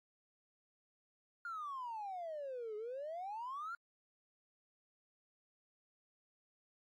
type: exponential two-way sweep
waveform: triangle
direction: down then up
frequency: 1426 to 415.3 to 1426 Hz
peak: -38 dBFS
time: 1.45-3.75 s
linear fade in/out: 2 ms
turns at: 2.76 s
effects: tanh soft clip ceiling -38 dBFS + AAC 64 kbps